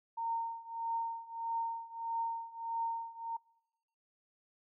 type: tone with tremolo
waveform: sine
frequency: 918 Hz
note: A#5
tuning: 27 cents flat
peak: -31 dBFS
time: 0.17-3.37 s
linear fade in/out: 10 ms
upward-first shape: triangle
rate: 1.6 Hz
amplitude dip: 90%
effects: noise-tail reverb RT60 1.0 s tail -26 dB re dry